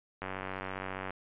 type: click train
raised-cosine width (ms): 0.5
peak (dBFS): -22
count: 85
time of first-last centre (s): 0.22-1.106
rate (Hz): 94.8
effects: resampled to 8000 Hz